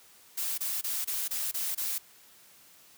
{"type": "noise bursts", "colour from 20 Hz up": "blue", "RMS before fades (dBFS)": -32, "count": 7, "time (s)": [0.37, 1.984], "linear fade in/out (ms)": 10, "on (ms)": 210, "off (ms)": 24, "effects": ["white hiss -57 dBFS RMS until 2.97 s", "high-pass 60 Hz 12 dB/octave"]}